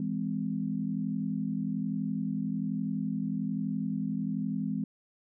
sine chord, E augmented, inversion none, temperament just, 164.81 / 206 / 257.5 Hz, E3 / G#3 / B#3, 0 / -14 / -28 cents, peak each -35 / -32 / -34 dBFS, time 0-4.84 s, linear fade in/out 2 ms, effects none

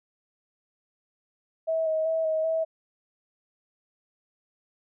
sine tone with vibrato, 640 Hz, D#5, 49 cents sharp, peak -23 dBFS, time 1.67-2.65 s, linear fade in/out 20 ms, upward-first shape square, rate 2.6 Hz, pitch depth 19 cents each way, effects none

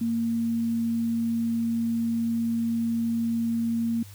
sine tone, 230.5 Hz, A#3, 19 cents flat, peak -23 dBFS, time 0.01-4.03 s, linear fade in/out 5 ms, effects added 100 Hz sine -43 dBFS peak until 4.14 s + white hiss -51 dBFS RMS until 4.14 s

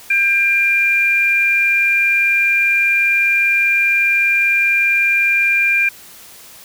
sine tone pair together, 1595 / 2390 Hz, G6 / D7, +30 / +30 cents, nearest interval perfect fifth, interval 700 cents, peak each -20 / -12 dBFS, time 0.1-5.89 s, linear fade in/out 5 ms, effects white hiss -40 dBFS RMS until 6.64 s

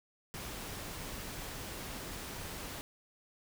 pink noise, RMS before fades -43 dBFS, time 0.34-2.81 s, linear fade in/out 0 ms, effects none

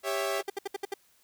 sawtooth chord, C# diminished, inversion second, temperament equal with one note detuned, 396.8 / 554.4 / 659.3 Hz, G4 / C#5 / E5, +21 / 0 / 0 cents, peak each -29 dBFS, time 0.03-0.43 s, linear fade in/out 50 ms
30% pulse tone bursts, 396.7 Hz, G4, 21 cents sharp, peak -28 dBFS, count 7, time 0.39-0.94 s, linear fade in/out 5 ms, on 22 ms, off 66 ms
effects white hiss -65 dBFS RMS until 1.23 s

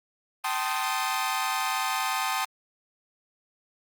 sawtooth chord, A half-diminished seventh, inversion third, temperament equal with one note detuned, 775.4 / 880 / 1046.5 / 1244.5 Hz, G5 / A5 / C6 / Eb6, -19 / 0 / 0 / 0 cents, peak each -28 dBFS, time 0.44-2.45 s, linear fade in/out 5 ms, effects Opus 32 kbps

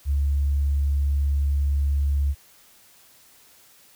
sine tone, 70.8 Hz, C#2, 37 cents sharp, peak -18 dBFS, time 0.05-2.35 s, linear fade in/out 50 ms, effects tanh soft clip ceiling -14 dBFS + white hiss -54 dBFS RMS until 3.95 s

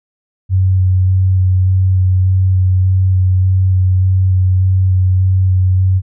sine tone with vibrato, 93.3 Hz, F#2, 15 cents sharp, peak -8 dBFS, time 0.49-6.02 s, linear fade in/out 50 ms, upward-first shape square, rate 1.7 Hz, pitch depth 11 cents each way, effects none

